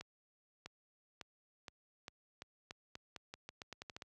accelerating click train, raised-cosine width 0.2 ms, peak -29 dBFS, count 17, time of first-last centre 0.01-4.022 s, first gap 650 ms, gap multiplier 0.85, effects high-pass 60 Hz 12 dB/octave

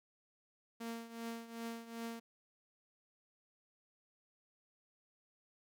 sawtooth tone with tremolo, 230.4 Hz, A#3, 20 cents flat, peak -36 dBFS, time 0.8-2.2 s, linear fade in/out 10 ms, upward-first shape triangle, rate 2.6 Hz, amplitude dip 80%, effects none

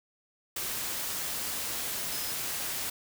sine tone in noise, 5110 Hz, D#8, 45 cents sharp, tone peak -41 dBFS, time 2.12-2.32 s, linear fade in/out 5 ms, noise white, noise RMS -34 dBFS, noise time 0.56-2.9 s, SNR -10 dB, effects none

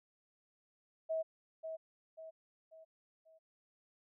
sine tone with echo, 643 Hz, E5, 43 cents flat, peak -33 dBFS, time 1.09-1.23 s, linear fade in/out 20 ms, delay 540 ms, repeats 4, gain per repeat -7 dB, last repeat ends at 3.39 s, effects none

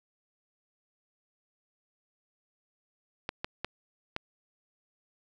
clicks, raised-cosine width 0.3 ms, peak -16 dBFS, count 4, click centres 3.291 / 3.445 / 3.646 / 4.164 s, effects none

